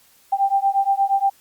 sine beating tone pair, 784 / 792.5 Hz, G5 / G5, 0 / +19 cents, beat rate 8.5 Hz, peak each -19 dBFS, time 0.32-1.3 s, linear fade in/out 10 ms, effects white hiss -55 dBFS RMS until 1.4 s + Opus 48 kbps

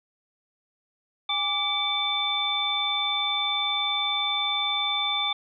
sine tone cluster, 812 / 1171 / 2295 / 3540 Hz, G#5 / D6 / D7 / A7, -39 / -5 / -40 / +10 cents, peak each -32 / -33 / -32 / -25 dBFS, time 1.29-5.33 s, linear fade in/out 5 ms, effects none

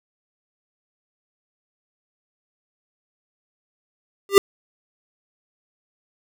square tone with exponential growth, 397.5 Hz, G4, 24 cents sharp, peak -4 dBFS, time 4.29-4.38 s, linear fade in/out 1 ms, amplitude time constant 19 ms, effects none

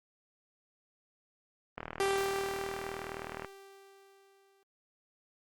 click train, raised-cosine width 0.5 ms, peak -23 dBFS, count 67, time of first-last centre 1.78-3.447 s, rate 39.6 Hz
sawtooth tone with exponential decay, 392 Hz, G4, in tune, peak -23 dBFS, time 2-4.63 s, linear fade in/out 1 ms, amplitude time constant 570 ms
effects Opus 32 kbps

